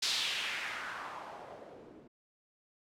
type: noise with low-pass filter sweep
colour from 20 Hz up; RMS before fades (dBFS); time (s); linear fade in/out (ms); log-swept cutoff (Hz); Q
blue; -39; 0.02-2.08; 10; 4600 to 300; 2.2
effects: none